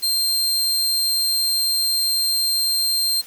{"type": "tone", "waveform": "sawtooth", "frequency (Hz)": 4174, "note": "C8", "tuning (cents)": -5, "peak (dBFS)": -15, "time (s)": [0.02, 3.22], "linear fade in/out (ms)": 20, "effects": ["white hiss -43 dBFS RMS until 3.26 s"]}